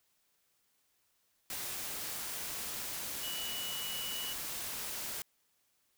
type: tone in noise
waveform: sine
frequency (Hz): 2942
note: F#7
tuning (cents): -11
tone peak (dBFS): -40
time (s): 3.23-4.33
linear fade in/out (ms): 2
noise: white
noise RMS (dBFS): -40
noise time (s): 1.5-5.22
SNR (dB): -3
effects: white hiss -75 dBFS RMS until 5.97 s